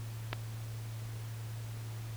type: clicks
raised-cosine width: 0.3 ms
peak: -17 / -24 dBFS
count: 2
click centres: 0.33 / 0.333 s
effects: added 112 Hz sine -39 dBFS peak until 2.16 s + pink hiss -52 dBFS RMS until 2.16 s